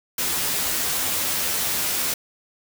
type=noise with comb filter; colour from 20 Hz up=white; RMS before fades=-24 dBFS; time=0.18-2.14 s; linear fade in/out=5 ms; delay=12 ms; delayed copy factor=+0.6; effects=none